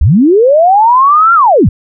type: linear two-way sweep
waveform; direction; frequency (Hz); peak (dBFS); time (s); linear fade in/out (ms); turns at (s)
sine; up then down; 51.91 to 1396.9 to 51.91; -3; 0.01-1.69; 5; 1.34
effects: none